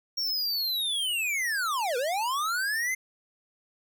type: linear two-way sweep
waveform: square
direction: down then up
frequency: 5588 to 466.2 to 2099 Hz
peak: -27 dBFS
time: 0.17-2.95 s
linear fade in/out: 10 ms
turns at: 1.97 s
effects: none